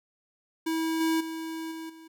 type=tone with level steps; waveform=square; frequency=323.6 Hz; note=E4; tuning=32 cents flat; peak=-27 / -24 / -34 / -37 / -47 dBFS; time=0.66-2.08 s; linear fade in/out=10 ms; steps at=1 / 1.2 / 1.71 / 1.89 s; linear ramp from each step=10 ms; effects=none